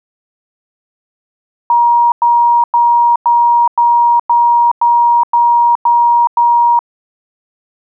sine tone bursts, 948 Hz, A#5, 29 cents sharp, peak -6 dBFS, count 10, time 1.7-6.791 s, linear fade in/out 2 ms, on 420 ms, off 99 ms, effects none

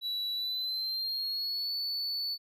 triangle tone with pitch glide, 3932 to 4465 Hz, B7 to C#8, -8 to +12 cents, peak -30 dBFS, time 0.01-2.38 s, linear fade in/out 50 ms, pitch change +220 cents, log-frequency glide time 0.34-1.73 s, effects none

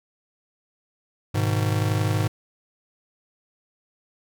square chord, G# minor, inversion none, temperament just, 103.83 / 124.59 / 155.74 Hz, G#2 / B2 / D#3, 0 / +16 / +2 cents, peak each -23 / -28 / -29 dBFS, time 1.34-2.28 s, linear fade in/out 10 ms, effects none

